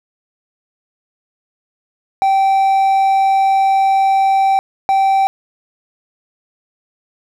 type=tone bursts at uneven times; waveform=triangle; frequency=777 Hz; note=G5; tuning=16 cents flat; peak=-8 dBFS; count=2; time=2.22-4.59 / 4.89-5.27 s; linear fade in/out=0 ms; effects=none